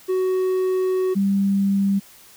triangle / sine tone pair in turn, 372.6 / 197.38 Hz, F#4 / G3, +12 / +12 cents, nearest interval major seventh, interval 1100 cents, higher first, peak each -16 dBFS, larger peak neither, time 0.08-1.15 / 1.15-2 s, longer first, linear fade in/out 20 ms, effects white hiss -48 dBFS RMS until 2.36 s

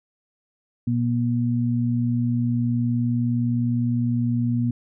sine tone pair together, 120.2 / 239.8 Hz, B2 / A#3, -46 / +49 cents, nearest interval octave, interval 1195 cents, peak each -22 dBFS, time 0.87-4.71 s, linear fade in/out 5 ms, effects none

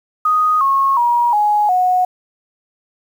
sine tone with pitch steps, 1245 / 1090.1 / 954.5 / 835.8 / 731.8 Hz, D#6 / C#6 / A#5 / G#5 / F#5, +1 / -29 / +41 / +11 / -19 cents, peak -11 dBFS, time 0.25-2.05 s, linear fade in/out 5 ms, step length 360 ms, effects 7-bit

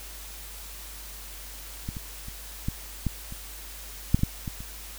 clicks, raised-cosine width 5 ms, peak -19 / -23 / -28 / -15 / -13 / -27 / -6 / -25 / -9 / -19 / -28 dBFS, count 11, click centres 1.889 / 1.968 / 2.284 / 2.685 / 3.067 / 3.324 / 4.145 / 4.192 / 4.234 / 4.478 / 4.605 s, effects added 50 Hz sine -43 dBFS peak until 4.98 s + white hiss -43 dBFS RMS until 4.98 s

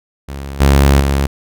sawtooth tone with level steps, 69.3 Hz, C#2, in tune, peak -20 / -3 / -8 dBFS, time 0.28-1.27 s, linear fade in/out 10 ms, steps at 0.6 / 1 s, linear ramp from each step 10 ms, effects none

